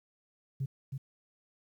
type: tone with echo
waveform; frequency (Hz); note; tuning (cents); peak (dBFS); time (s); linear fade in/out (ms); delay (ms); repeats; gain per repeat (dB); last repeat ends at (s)
sine; 135.1; C#3; -44; -29; 0.6-0.66; 10; 320; 1; -5; 0.98
effects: tanh soft clip ceiling -27 dBFS + 11-bit